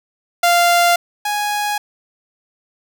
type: tone pair in turn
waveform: sawtooth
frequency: 695 / 830.2 Hz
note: F5 / G#5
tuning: -9 / -1 cents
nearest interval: minor third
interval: 308 cents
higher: second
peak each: -7 / -14 dBFS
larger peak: first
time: 0.43-0.96 / 1.25-1.78 s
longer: neither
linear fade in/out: 5 ms
effects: none